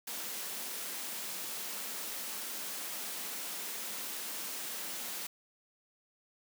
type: high-pass noise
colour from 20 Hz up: white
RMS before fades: -40 dBFS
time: 0.07-5.27 s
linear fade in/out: 5 ms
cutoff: 170 Hz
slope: 96 dB/octave
effects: none